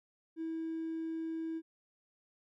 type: tone with hard clipping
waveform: triangle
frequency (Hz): 324.5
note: E4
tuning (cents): -27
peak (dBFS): -36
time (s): 0.36-1.62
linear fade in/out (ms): 50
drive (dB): 4
effects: none